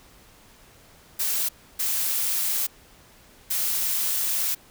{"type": "noise bursts at uneven times", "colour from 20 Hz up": "blue", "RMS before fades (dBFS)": -25, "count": 3, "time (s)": [[1.19, 1.49], [1.79, 2.67], [3.5, 4.55]], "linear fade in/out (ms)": 10, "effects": ["pink hiss -53 dBFS RMS until 4.7 s"]}